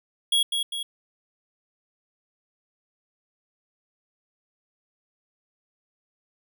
square tone with echo, 3322 Hz, G#7, in tune, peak -19 dBFS, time 0.32-0.43 s, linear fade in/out 5 ms, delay 200 ms, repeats 2, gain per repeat -5 dB, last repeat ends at 0.83 s, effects none

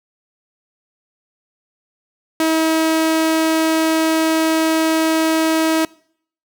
sawtooth tone, 320.5 Hz, E4, 49 cents flat, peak -10 dBFS, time 2.4-5.85 s, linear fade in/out 2 ms, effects noise-tail reverb RT60 0.6 s tail -23 dB re dry

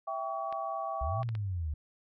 sine chord, C# diminished, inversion first, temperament equal with one note detuned, 659.3 / 784 / 1131.4 Hz, E5 / G5 / C#6, 0 / 0 / +35 cents, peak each -37 dBFS, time 0.07-1.23 s, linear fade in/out 10 ms
clicks, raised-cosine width 0.3 ms, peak -29 dBFS, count 4, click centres 0.526 / 1.231 / 1.29 / 1.352 s
sine linear two-way sweep, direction up then down, 57.7 to 123.2 to 71.3 Hz, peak -31 dBFS, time 1.01-1.74 s, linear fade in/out 5 ms, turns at 1.21 s
effects none

